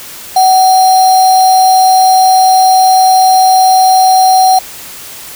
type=tone with sample-and-hold; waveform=sine; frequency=750 Hz; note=F#5; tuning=23 cents sharp; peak=-3 dBFS; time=0.36-4.59 s; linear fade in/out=5 ms; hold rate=4900 Hz; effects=white hiss -28 dBFS RMS until 5.35 s